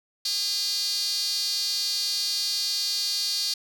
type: tone with high-pass filter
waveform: sawtooth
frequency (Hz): 405.9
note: G#4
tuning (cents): -40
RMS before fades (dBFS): -27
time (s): 0.25-3.54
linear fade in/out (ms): 5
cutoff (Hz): 4500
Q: 6.9
effects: none